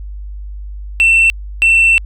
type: tone pair in turn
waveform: sine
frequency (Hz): 2689 / 2689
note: E7 / E7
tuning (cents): +34 / +34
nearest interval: unison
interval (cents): 0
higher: neither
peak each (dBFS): -4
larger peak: neither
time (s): 1-1.3 / 1.62-1.98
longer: second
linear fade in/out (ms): 0
effects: tanh soft clip ceiling -5 dBFS + added 50 Hz sine -24 dBFS peak until 2.05 s